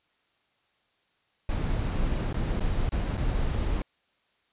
brown noise with dropouts, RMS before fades -27 dBFS, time 1.49-3.82 s, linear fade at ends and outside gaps 2 ms, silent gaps 2.329-2.342 / 2.597-2.605 / 2.892-2.92 / 3.171-3.176 s, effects white hiss -70 dBFS RMS until 4.52 s + resampled to 8000 Hz

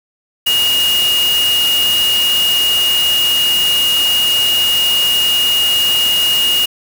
sine tone in noise, 2862 Hz, F7, 42 cents sharp, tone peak -11 dBFS, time 0.46-6.66 s, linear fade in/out 10 ms, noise white, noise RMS -21 dBFS, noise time 0.46-6.66 s, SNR +7 dB, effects none

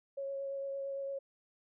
sine tone with vibrato, 550 Hz, C#5, 14 cents flat, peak -36 dBFS, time 0.17-1.19 s, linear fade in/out 10 ms, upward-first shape triangle, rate 8.8 Hz, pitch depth 14 cents each way, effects none

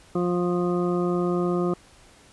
harmonic tone, 176.7 Hz, F3, 21 cents sharp, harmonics 1 / 2 / 3 / 4 / 6 / 7, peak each -25 / -24 / -33 / -35 / -38 / -34 dBFS, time 0.15-1.74 s, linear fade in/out 5 ms, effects pink hiss -53 dBFS RMS until 2.32 s + resampled to 24000 Hz

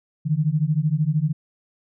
sine beating tone pair, 146.83 / 159.83 Hz, D3 / D#3, 0 / +47 cents, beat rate 13 Hz, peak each -21 dBFS, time 0.25-1.33 s, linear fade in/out 20 ms, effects none

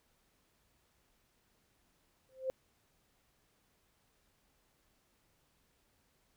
sine tone with exponential growth, 523.3 Hz, C5, in tune, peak -29 dBFS, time 2.29-2.5 s, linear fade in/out 0 ms, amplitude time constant 44 ms, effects pink hiss -74 dBFS RMS until 6.36 s

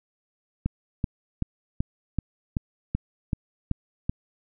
click train, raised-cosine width 5 ms, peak -12 dBFS, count 10, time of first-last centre 0.66-4.095 s, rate 2.62 Hz, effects none

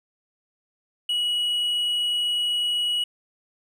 triangle tone, 2918 Hz, F#7, 25 cents flat, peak -20 dBFS, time 1.09-3.04 s, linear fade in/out 5 ms, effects none

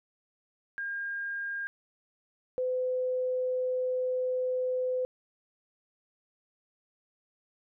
sine tone pair in turn, 1612 / 507.7 Hz, G6 / B4, +48 / +48 cents, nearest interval octave + minor sixth, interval 2000 cents, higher first, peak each -32 / -27 dBFS, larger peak second, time 0.78-1.67 / 2.58-5.05 s, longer second, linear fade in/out 0 ms, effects none

